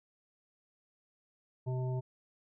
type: harmonic tone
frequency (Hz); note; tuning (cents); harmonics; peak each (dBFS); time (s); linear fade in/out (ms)
127.8; C3; -40; 1 / 3 / 5 / 7; -32 / -42 / -46 / -49; 1.66-2.01; 20
effects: none